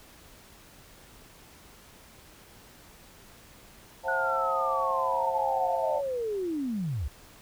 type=chord; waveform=sine; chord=F# half-diminished seventh; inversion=second; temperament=just; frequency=532.8 / 666 / 740 / 888 Hz; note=C5 / E5 / F#5 / A5; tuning=+31 / +18 / 0 / +16 cents; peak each=-31 / -35 / -35 / -31 dBFS; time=4.03-6.02 s; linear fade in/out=50 ms
type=linear sweep; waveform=sine; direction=down; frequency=1475 to 58.27 Hz; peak=-28 dBFS; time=4.08-7.08 s; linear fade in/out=5 ms
effects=pink hiss -53 dBFS RMS until 7.41 s